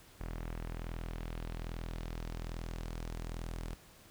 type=tone with low-pass filter sweep; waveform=sawtooth; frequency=41.2 Hz; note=E1; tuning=in tune; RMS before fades=-41 dBFS; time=0.2-3.75 s; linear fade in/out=10 ms; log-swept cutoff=2000 to 11000 Hz; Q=1.1; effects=pink hiss -59 dBFS RMS until 4.1 s